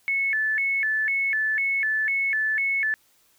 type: tone with vibrato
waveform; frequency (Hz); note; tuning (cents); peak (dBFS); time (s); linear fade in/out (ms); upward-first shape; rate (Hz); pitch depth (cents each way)
sine; 1958; B6; -15; -21; 0.08-2.94; 0; square; 2; 200
effects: white hiss -62 dBFS RMS until 3.38 s